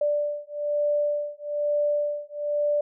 sine beating tone pair, 587.3 / 588.4 Hz, D5 / D5, 0 / +3 cents, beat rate 1.1 Hz, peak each -26 dBFS, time 0.01-2.81 s, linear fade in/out 5 ms, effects none

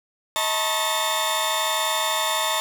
sawtooth tone cluster, 634 / 885 / 966 / 1093 / 3592 Hz, D#5 / A5 / B5 / C#6 / A7, +32 / +10 / -39 / -25 / +35 cents, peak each -25 / -24 / -27 / -24 / -23 dBFS, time 0.36-2.6 s, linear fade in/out 0 ms, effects none

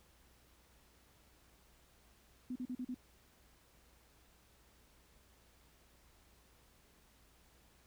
sine tone bursts, 250.8 Hz, B3, 27 cents sharp, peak -38 dBFS, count 5, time 2.5-2.945 s, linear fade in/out 5 ms, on 57 ms, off 40 ms, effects added 60 Hz sine -70 dBFS peak until 7.86 s + pink hiss -68 dBFS RMS until 7.86 s

